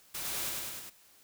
white noise with echo, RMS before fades -38 dBFS, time 0.14-0.5 s, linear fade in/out 10 ms, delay 100 ms, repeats 4, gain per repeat -2 dB, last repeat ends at 0.9 s, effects white hiss -61 dBFS RMS until 1.23 s

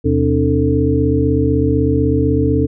sine tone cluster, 77.7 / 125.7 / 266.8 / 302.8 / 444.5 Hz, D#2 / B2 / C4 / D#4 / A4, -2 / +31 / +34 / -47 / +18 cents, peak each -18 dBFS, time 0.04-2.67 s, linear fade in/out 20 ms, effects none

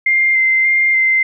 sine tone with vibrato, 2093 Hz, C7, in tune, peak -10 dBFS, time 0.06-1.23 s, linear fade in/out 5 ms, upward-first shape square, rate 1.7 Hz, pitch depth 12 cents each way, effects none

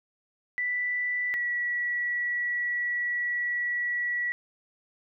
sine tone pair in turn, 1975.5 / 1939.3 Hz, B6 / B6, 0 / -32 cents, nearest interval unison, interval 32 cents, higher first, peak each -26 dBFS, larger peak neither, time 0.58-1.34 / 1.34-4.32 s, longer second, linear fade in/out 0 ms, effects none

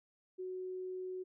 sine tone, 370 Hz, F#4, in tune, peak -39 dBFS, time 0.38-1.24 s, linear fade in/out 20 ms, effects none

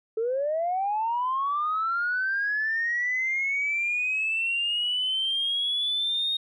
sine linear sweep, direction up, 433.3 to 3729 Hz, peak -23 dBFS, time 0.17-6.37 s, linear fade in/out 5 ms, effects tanh soft clip ceiling -19 dBFS

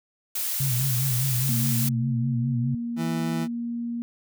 blue noise, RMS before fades -28 dBFS, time 0.35-1.89 s, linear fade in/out 5 ms
sine tone with vibrato, 128.8 Hz, C3, 27 cents flat, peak -23 dBFS, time 0.6-2.75 s, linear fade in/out 5 ms, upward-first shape sine, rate 4.9 Hz, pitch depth 110 cents each way
sine tone with pitch glide, 227.1 to 235.9 Hz, A#3 to A#3, -45 to +21 cents, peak -27 dBFS, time 1.49-4.02 s, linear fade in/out 0 ms, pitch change +66 cents, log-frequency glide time 1.96-2.63 s
30% pulse tone, 164.81 Hz, E3, in tune, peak -24 dBFS, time 2.96-3.48 s, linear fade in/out 50 ms
effects none

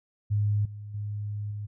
sine tone with level steps, 103.83 Hz, G#2, in tune, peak -22 / -37 / -30 / -32 dBFS, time 0.3-1.67 s, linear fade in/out 20 ms, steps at 0.65 / 0.94 / 1.51 s, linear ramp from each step 5 ms, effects none

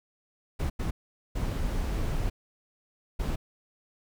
brown noise bursts at uneven times, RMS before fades -29 dBFS, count 4, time 0.59-0.7 / 0.79-0.91 / 1.35-2.3 / 3.19-3.36 s, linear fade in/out 10 ms, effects none

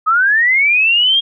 sine linear sweep, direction up, 1238 to 3268 Hz, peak -9 dBFS, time 0.06-1.21 s, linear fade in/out 20 ms, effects none

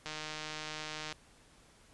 click train, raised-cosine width 0.2 ms, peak -23 dBFS, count 165, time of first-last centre 0.06-1.125 s, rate 154 Hz, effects pink hiss -62 dBFS RMS until 1.93 s + resampled to 24000 Hz

